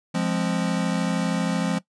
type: chord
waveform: square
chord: F minor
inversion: none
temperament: equal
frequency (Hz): 174.61 / 207.7 / 261.6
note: F3 / Ab3 / C4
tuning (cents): 0 / 0 / 0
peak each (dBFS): -25 / -28 / -29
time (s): 0.14-1.79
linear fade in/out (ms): 10
effects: noise-tail reverb RT60 0.1 s tail -18 dB re dry + resampled to 22050 Hz